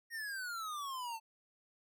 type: exponential sweep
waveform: square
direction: down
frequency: 1879 to 880 Hz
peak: -40 dBFS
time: 0.1-1.2 s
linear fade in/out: 50 ms
effects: none